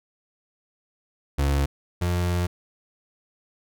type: tone pair in turn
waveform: 35% pulse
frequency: 70.2 / 88.25 Hz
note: C#2 / F2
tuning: +22 / +19 cents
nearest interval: major third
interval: 397 cents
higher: second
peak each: -18 / -20 dBFS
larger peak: first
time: 1.38-1.66 / 2.01-2.47 s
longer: second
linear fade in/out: 10 ms
effects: none